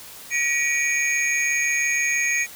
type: tone cluster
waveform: sine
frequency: 1911 / 2285 / 2431 / 6590 Hz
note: A#6 / D7 / D#7 / G#8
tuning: +43 / -48 / -41 / -14 cents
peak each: -24 dBFS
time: 0.3-2.47 s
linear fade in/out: 50 ms
effects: tanh soft clip ceiling -13 dBFS + white hiss -41 dBFS RMS until 2.55 s